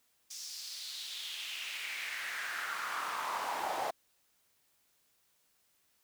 brown noise with high-pass filter sweep, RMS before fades -39 dBFS, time 0.3-3.91 s, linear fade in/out 10 ms, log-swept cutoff 5800 to 710 Hz, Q 3.3, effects white hiss -73 dBFS RMS until 6.03 s

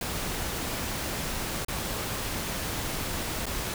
pink noise with dropouts, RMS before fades -32 dBFS, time 0.01-3.74 s, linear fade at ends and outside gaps 2 ms, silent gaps 1.648-1.683 / 3.457-3.465 s, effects none

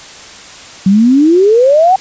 sine exponential sweep, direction up, 185 to 782 Hz, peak -4 dBFS, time 0.86-1.96 s, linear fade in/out 5 ms, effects white hiss -32 dBFS RMS until 2 s + resampled to 16000 Hz

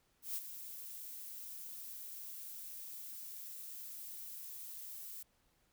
violet noise with ADSR envelope, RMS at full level -38 dBFS, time 0.22-5.23 s, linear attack 140 ms, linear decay 37 ms, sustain -10 dB, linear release 6 ms, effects pink hiss -75 dBFS RMS until 5.72 s

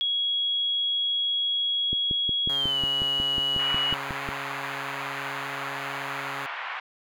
sine tone with pitch glide, 3322 to 2926 Hz, G#7 to F#7, 0 to -20 cents, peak -23 dBFS, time 0.01-3.94 s, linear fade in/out 0 ms, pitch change -220 cents, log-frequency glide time 2.49-2.8 s
click train, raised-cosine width 3 ms, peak -20 dBFS, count 14, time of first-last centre 1.93-4.289 s, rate 5.51 Hz
5% pulse tone, 138.59 Hz, C#3, in tune, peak -25 dBFS, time 2.49-6.46 s, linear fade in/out 2 ms
pink band-pass noise, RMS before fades -34 dBFS, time 3.59-6.8 s, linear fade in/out 5 ms, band 860 to 2600 Hz, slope 24 dB/octave
effects none

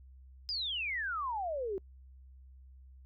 sine exponential sweep, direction down, 5090 to 368.9 Hz, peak -33 dBFS, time 0.49-1.78 s, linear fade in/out 0 ms, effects noise-tail reverb RT60 0.1 s tail -26 dB re dry + added 65 Hz sine -52 dBFS peak until 3.05 s

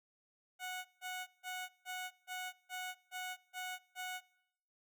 15% pulse tone bursts, 736 Hz, F#5, 9 cents flat, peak -34 dBFS, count 9, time 0.59-4.21 s, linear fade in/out 50 ms, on 260 ms, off 160 ms, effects noise-tail reverb RT60 0.8 s tail -23 dB re dry

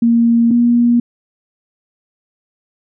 sine tone pair in turn, 233.1 / 238.4 Hz, A#3 / A#3, 0 / +39 cents, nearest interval unison, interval 39 cents, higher second, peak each -8 dBFS, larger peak neither, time 0.02-0.51 / 0.51-1 s, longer neither, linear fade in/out 5 ms, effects none

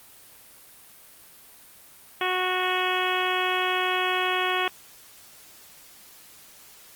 harmonic tone, 367.6 Hz, F#4, 11 cents flat, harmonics 1 / 2 / 3 / 4 / 5 / 6 / 7 / 8 / 9, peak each -30 / -30 / -29 / -32 / -32 / -34 / -31 / -35 / -33 dBFS, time 2.21-4.68 s, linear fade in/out 2 ms, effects white hiss -50 dBFS RMS until 6.95 s + Opus 32 kbps

